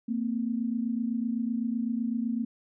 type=tone pair together; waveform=sine; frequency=227.9 / 255.8 Hz; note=A#3 / C4; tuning=-39 / -39 cents; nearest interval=major second; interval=200 cents; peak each=-28 / -32 dBFS; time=0.08-2.45 s; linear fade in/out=10 ms; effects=none